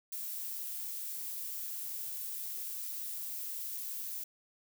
violet noise, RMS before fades -40 dBFS, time 0.12-4.24 s, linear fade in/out 5 ms, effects none

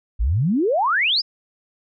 sine exponential sweep, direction up, 47.82 to 5274 Hz, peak -16 dBFS, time 0.19-1.22 s, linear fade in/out 20 ms, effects none

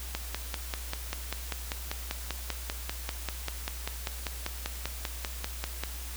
click train, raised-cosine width 0.2 ms, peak -14 dBFS, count 30, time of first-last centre 0.15-5.836 s, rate 5.1 Hz, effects added 60 Hz sine -38 dBFS peak until 6.16 s + white hiss -43 dBFS RMS until 6.16 s

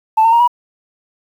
sine tone with pitch steps, 880 / 907.9 / 936.6 / 966.3 Hz, A5 / A#5 / A#5 / B5, 0 / -46 / +8 / -38 cents, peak -6 dBFS, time 0.17-0.478 s, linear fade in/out 10 ms, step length 77 ms, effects tanh soft clip ceiling -4 dBFS + 7-bit

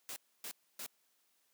white noise bursts, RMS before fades -44 dBFS, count 3, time 0.09-0.863 s, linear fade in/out 0 ms, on 71 ms, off 280 ms, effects white hiss -75 dBFS RMS until 1.53 s + high-pass 200 Hz 12 dB/octave

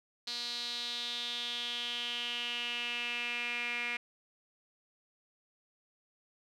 sawtooth tone with band-pass filter sweep, 240 Hz, B3, 49 cents flat, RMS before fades -37 dBFS, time 0.27-3.97 s, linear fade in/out 5 ms, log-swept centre 4200 to 2300 Hz, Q 6, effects none

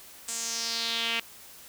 sawtooth tone with band-pass filter sweep, 230 Hz, A#3, 23 cents flat, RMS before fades -31 dBFS, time 0.28-1.2 s, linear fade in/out 5 ms, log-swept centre 8000 to 2700 Hz, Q 3.4, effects white hiss -49 dBFS RMS until 1.68 s

